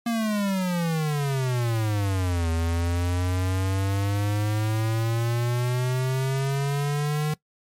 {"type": "exponential two-way sweep", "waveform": "square", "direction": "down then up", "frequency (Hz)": [236.5, 81.8, 153], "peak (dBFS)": -23, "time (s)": [0.06, 7.34], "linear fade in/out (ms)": 5, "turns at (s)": 2.5, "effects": ["noise-tail reverb RT60 0.1 s tail -20 dB re dry", "MP3 64 kbps"]}